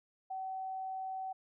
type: tone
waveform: sine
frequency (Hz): 760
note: F#5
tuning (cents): +46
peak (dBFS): -37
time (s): 0.3-1.33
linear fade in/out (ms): 10
effects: none